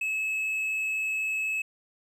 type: tone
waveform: triangle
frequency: 2588 Hz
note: E7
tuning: 32 cents flat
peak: -25 dBFS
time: 0.01-1.62 s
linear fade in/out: 5 ms
effects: none